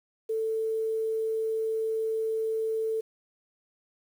sine tone with quantisation, 443.2 Hz, A4, 13 cents sharp, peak -26 dBFS, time 0.29-3.01 s, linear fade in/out 10 ms, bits 9, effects none

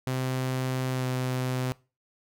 sawtooth tone with pitch glide, 129.5 to 128.01 Hz, C3 to C3, -17 to -37 cents, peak -23 dBFS, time 0.07-1.72 s, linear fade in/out 0 ms, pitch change -20 cents, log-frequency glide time 0.91-1.05 s, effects noise-tail reverb RT60 0.3 s tail -21 dB re dry

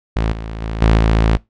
sawtooth tone with level steps, 55 Hz, A1, in tune, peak -11 / -21 / -17 / -5 / -7 dBFS, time 0.16-1.37 s, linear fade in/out 5 ms, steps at 0.32 / 0.62 / 0.82 / 0.97 s, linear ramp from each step 2 ms, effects noise-tail reverb RT60 0.2 s tail -23 dB re dry + low-pass 4000 Hz 12 dB/octave

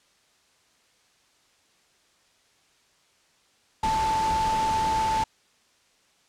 sine tone in noise, 880 Hz, A5, in tune, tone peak -22 dBFS, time 3.83-5.24 s, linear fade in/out 5 ms, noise pink, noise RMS -32 dBFS, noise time 3.83-5.24 s, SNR +7 dB, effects white hiss -63 dBFS RMS until 6.28 s + low-pass 7000 Hz 12 dB/octave

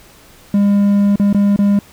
triangle tone with dropouts, 202 Hz, G#3, 48 cents flat, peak -7 dBFS, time 0.54-1.79 s, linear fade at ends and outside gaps 2 ms, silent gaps 1.158-1.197 / 1.329-1.346 / 1.562-1.589 s, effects pink hiss -44 dBFS RMS until 1.92 s

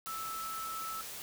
sine tone in noise, 1313 Hz, E6, 7 cents flat, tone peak -38 dBFS, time 0.07-1.01 s, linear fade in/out 0 ms, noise white, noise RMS -44 dBFS, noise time 0.06-1.22 s, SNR +3 dB, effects none

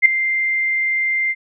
sine tone with ADSR envelope, 2093 Hz, C7, in tune, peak -3 dBFS, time 0.02-1.35 s, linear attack 35 ms, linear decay 6 ms, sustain -13 dB, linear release 44 ms, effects none

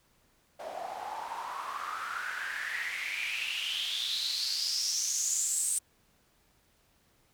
white noise with band-pass filter sweep, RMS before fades -34 dBFS, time 0.59-5.79 s, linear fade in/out 10 ms, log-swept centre 630 to 8700 Hz, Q 7.5, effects pink hiss -68 dBFS RMS until 7.33 s

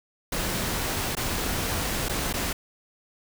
pink noise with dropouts, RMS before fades -28 dBFS, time 0.32-2.53 s, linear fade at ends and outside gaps 5 ms, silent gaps 1.152-1.168 / 2.086-2.093 / 2.329-2.338 s, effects none

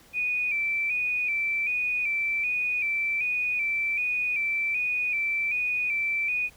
sine tone with vibrato, 2402 Hz, D7, 38 cents sharp, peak -24 dBFS, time 0.13-6.5 s, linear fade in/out 50 ms, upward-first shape square, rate 1.3 Hz, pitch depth 50 cents each way, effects pink hiss -55 dBFS RMS until 6.56 s

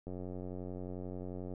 click train, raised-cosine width 2 ms, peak -30 dBFS, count 135, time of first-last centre 0.07-1.538 s, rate 91.3 Hz, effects none

